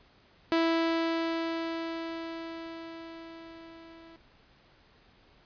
sawtooth tone with level ramp, 329.6 Hz, E4, in tune, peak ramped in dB -19 to -46 dBFS, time 0.52-4.16 s, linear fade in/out 0 ms, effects pink hiss -61 dBFS RMS until 5.45 s + resampled to 11025 Hz

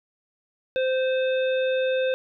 harmonic tone, 519 Hz, C5, 14 cents flat, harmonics 1 / 3 / 5 / 7, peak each -21 / -33 / -35 / -37 dBFS, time 0.76-2.14 s, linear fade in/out 0 ms, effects none

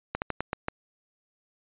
slowing click train, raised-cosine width 0.5 ms, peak -13 dBFS, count 6, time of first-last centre 0.15-0.684 s, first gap 69 ms, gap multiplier 1.22, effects resampled to 8000 Hz

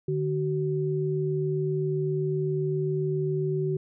sine tone pair together, 149.73 / 377.3 Hz, D3 / F#4, +34 / +34 cents, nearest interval octave + major third, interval 1600 cents, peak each -27 dBFS, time 0.08-3.77 s, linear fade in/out 5 ms, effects none

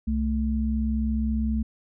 sine tone pair together, 65.41 / 220 Hz, C2 / A3, 0 / 0 cents, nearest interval octave + major sixth, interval 2100 cents, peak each -25 dBFS, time 0.07-1.63 s, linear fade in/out 10 ms, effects none

